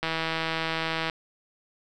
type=click train; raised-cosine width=0.3 ms; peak=-12 dBFS; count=174; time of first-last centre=0.03-1.098 s; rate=162 Hz; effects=none